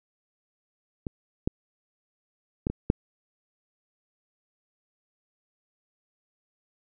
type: clicks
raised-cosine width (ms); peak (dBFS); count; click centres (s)
3; -19 / -11 / -12 / -17 / -6; 5; 1.068 / 1.475 / 2.669 / 2.7 / 2.901
effects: none